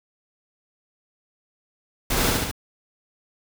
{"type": "noise with echo", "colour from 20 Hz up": "pink", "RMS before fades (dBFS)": -23, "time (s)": [2.1, 2.31], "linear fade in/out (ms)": 5, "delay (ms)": 68, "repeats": 3, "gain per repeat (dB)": -2, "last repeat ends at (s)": 2.514, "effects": []}